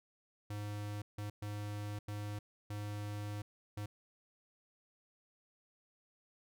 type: tone bursts at uneven times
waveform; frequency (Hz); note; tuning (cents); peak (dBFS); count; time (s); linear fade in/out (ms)
square; 103.8; G#2; 0; -40; 6; 0.5-1.02 / 1.18-1.3 / 1.42-1.99 / 2.08-2.39 / 2.7-3.42 / 3.77-3.86; 5
effects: none